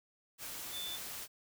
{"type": "tone in noise", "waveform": "sine", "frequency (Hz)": 3520, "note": "A7", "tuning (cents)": 0, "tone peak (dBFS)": -40, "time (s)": [0.71, 0.99], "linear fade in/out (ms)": 50, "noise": "white", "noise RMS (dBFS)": -44, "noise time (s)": [0.38, 1.28], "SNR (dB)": 1, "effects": []}